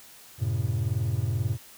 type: chord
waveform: triangle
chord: F# diminished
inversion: none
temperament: just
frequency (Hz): 92.5 / 111 / 133.2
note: F#2 / A2 / C3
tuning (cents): 0 / +16 / +31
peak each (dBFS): -28 / -25 / -29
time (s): 0.38-1.58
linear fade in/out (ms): 50
effects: white hiss -50 dBFS RMS until 1.77 s